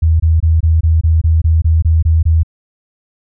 sine tone bursts, 80.7 Hz, E2, 36 cents flat, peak -7 dBFS, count 12, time 0.02-2.433 s, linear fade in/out 10 ms, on 180 ms, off 23 ms, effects none

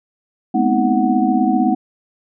sine tone cluster, 211.2 / 243.3 / 259.1 / 316.6 / 741 Hz, G#3 / B3 / C4 / D#4 / F#5, +29 / -26 / -17 / +30 / +2 cents, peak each -19 dBFS, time 0.54-1.75 s, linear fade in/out 10 ms, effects none

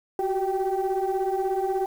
sine tone cluster, 369.1 / 385.6 / 781 Hz, F#4 / G4 / G5, -4 / -28 / -7 cents, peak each -26 dBFS, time 0.19-1.86 s, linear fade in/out 2 ms, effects tanh soft clip ceiling -18 dBFS + 8-bit

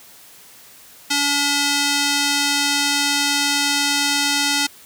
square tone with band-pass filter, 285.7 Hz, D4, 48 cents flat, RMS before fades -19 dBFS, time 1.1-4.67 s, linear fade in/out 10 ms, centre 5000 Hz, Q 0.89, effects white hiss -45 dBFS RMS until 4.85 s + high-pass 60 Hz 12 dB/octave

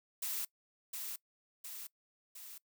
blue noise with echo, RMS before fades -38 dBFS, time 0.22-0.45 s, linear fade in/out 5 ms, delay 710 ms, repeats 3, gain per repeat -4 dB, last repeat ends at 2.58 s, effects noise-tail reverb RT60 0.1 s tail -21 dB re dry

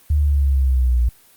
sine linear sweep, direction down, 75.3 to 58.6 Hz, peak -13 dBFS, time 0.1-1.09 s, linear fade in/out 5 ms, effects white hiss -51 dBFS RMS until 1.36 s + Opus 32 kbps

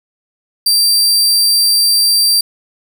sawtooth tone, 4699 Hz, D8, in tune, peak -6 dBFS, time 0.66-2.41 s, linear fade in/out 5 ms, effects none

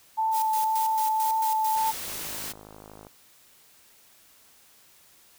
sine tone with vibrato, 880 Hz, A5, in tune, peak -22 dBFS, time 0.17-1.92 s, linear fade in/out 20 ms, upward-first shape sine, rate 1.9 Hz, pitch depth 11 cents each way
blue noise with tremolo, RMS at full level -34 dBFS, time 0.31-1.93 s, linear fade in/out 50 ms, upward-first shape square, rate 4.5 Hz, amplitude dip 70%
white noise, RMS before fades -35 dBFS, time 1.75-2.53 s, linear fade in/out 20 ms
click train, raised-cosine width 1 ms, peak -31 dBFS, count 53, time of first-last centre 2.08-3.069 s, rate 52.6 Hz
effects white hiss -57 dBFS RMS until 5.38 s

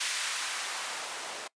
blue noise with band-pass filter sweep, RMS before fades -35 dBFS, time 0-1.48 s, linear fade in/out 10 ms, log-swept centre 2000 to 540 Hz, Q 0.84, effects noise-tail reverb RT60 0.1 s tail -22 dB re dry + resampled to 22050 Hz

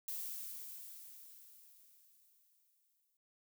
violet noise with exponential decay, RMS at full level -41 dBFS, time 0.08-3.17 s, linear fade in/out 2 ms, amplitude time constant 670 ms, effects none

